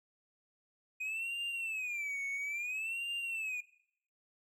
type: tone with vibrato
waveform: triangle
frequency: 2489 Hz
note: D#7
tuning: in tune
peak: -34 dBFS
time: 1-3.61 s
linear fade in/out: 10 ms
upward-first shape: sine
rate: 0.59 Hz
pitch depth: 200 cents each way
effects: noise-tail reverb RT60 0.7 s tail -20 dB re dry